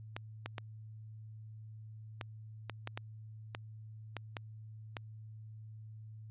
clicks, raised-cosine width 0.3 ms, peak -23 dBFS, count 11, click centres 0.165 / 0.46 / 0.582 / 2.212 / 2.697 / 2.874 / 2.975 / 3.549 / 4.167 / 4.368 / 4.968 s, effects added 109 Hz sine -47 dBFS peak until 6.3 s + resampled to 8000 Hz

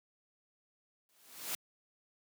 white noise with exponential growth, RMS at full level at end -35 dBFS, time 1.09-1.55 s, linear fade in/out 1 ms, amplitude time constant 100 ms, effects high-pass 150 Hz 12 dB/octave

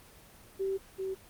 sine tone pair in turn, 387.1 / 381.8 Hz, G4 / G4, -22 / -46 cents, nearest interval unison, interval 24 cents, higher first, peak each -29 / -32 dBFS, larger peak first, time 0.59-0.78 / 0.98-1.15 s, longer first, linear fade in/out 20 ms, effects pink hiss -55 dBFS RMS until 1.29 s + Opus 24 kbps

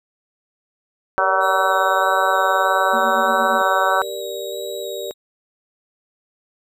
harmonic tone, 189.7 Hz, F#3, 43 cents sharp, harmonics 3 / 4 / 5 / 6 / 7 / 8, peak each -22 / -22 / -22 / -22 / -22 / -22 dBFS, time 1.18-4.02 s, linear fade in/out 0 ms
sine chord, G minor, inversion none, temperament just, 392 / 470.4 / 588 Hz, G4 / Bb4 / D5, 0 / +16 / +2 cents, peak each -30 dBFS, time 1.18-5.11 s, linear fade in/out 0 ms
sawtooth tone with vibrato, 3822 Hz, A#7, 43 cents sharp, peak -30 dBFS, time 1.4-5.14 s, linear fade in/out 50 ms, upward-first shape square, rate 1.6 Hz, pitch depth 11 cents each way
sine tone with tremolo, 231.2 Hz, A#3, 14 cents flat, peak -25 dBFS, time 2.93-3.62 s, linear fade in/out 5 ms, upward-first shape triangle, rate 8.6 Hz, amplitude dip 80%
effects none

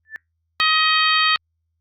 sine tone with exponential growth, 1760 Hz, A6, in tune, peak -24 dBFS, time 0.05-0.16 s, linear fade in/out 0 ms, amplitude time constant 23 ms
harmonic tone, 630 Hz, D#5, 21 cents sharp, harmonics 2 / 3 / 4 / 5 / 6 / 7, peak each -19 / -21 / -22 / -23 / -24 / -24 dBFS, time 0.6-1.36 s, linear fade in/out 0 ms
effects added 82 Hz sine -69 dBFS peak until 1.8 s + Opus 48 kbps

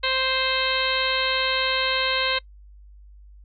harmonic tone with a mistuned harmonic, 523.3 Hz, C5, in tune, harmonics 1 / 2 / 3 / 4 / 5 / 6 / 7 / 8, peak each -29 / -29 / -29 / -29 / -29 / -29 / -29 / -29 dBFS, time 0.03-2.39 s, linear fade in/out 10 ms, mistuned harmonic 7, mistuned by +49 cents, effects noise-tail reverb RT60 0.1 s tail -24 dB re dry + added 50 Hz sine -44 dBFS peak until 3.44 s

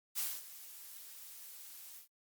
blue noise with ADSR envelope, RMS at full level -35 dBFS, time 0.15-2.08 s, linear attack 35 ms, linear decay 230 ms, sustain -16 dB, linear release 120 ms, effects Opus 48 kbps

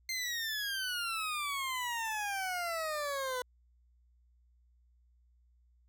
20% pulse exponential sweep, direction down, 2103 to 493.9 Hz, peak -29 dBFS, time 0.09-3.42 s, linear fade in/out 2 ms, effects added 60 Hz sine -64 dBFS peak until 5.88 s

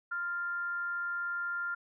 sine tone with frequency modulation, 1396.9 Hz, F6, in tune, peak -32 dBFS, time 0.11-1.75 s, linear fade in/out 10 ms, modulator 368 Hz, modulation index 0.24, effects none

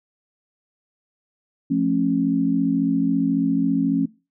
sine chord, F augmented, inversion none, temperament just, 174.61 / 218.3 / 272.8 Hz, F3 / A3 / C#4, 0 / -13 / -28 cents, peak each -24 / -24 / -19 dBFS, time 1.7-4.06 s, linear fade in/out 10 ms, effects noise-tail reverb RT60 0.3 s tail -22 dB re dry

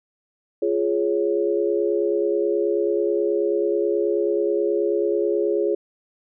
sine chord, Db major, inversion first, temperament just, 346.5 / 415.8 / 554.4 Hz, F4 / Ab4 / Db5, -14 / +2 / 0 cents, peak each -23 / -21 / -26 dBFS, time 0.62-5.75 s, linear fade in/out 5 ms, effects none

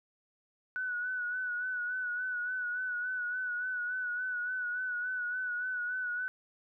sine tone with vibrato, 1481 Hz, F#6, 1 cent sharp, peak -32 dBFS, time 0.76-6.28 s, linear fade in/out 0 ms, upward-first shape sine, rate 3.5 Hz, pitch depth 40 cents each way, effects none

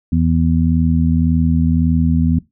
harmonic tone, 81.8 Hz, E2, 13 cents flat, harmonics 1 / 2 / 3, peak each -16 / -16 / -16 dBFS, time 0.12-2.39 s, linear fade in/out 5 ms, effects noise-tail reverb RT60 0.2 s tail -20 dB re dry

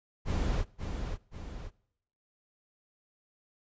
brown noise with echo, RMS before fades -29 dBFS, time 0.25-0.65 s, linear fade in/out 50 ms, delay 530 ms, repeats 2, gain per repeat -6 dB, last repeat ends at 1.71 s, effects noise-tail reverb RT60 0.8 s tail -24 dB re dry + resampled to 16000 Hz

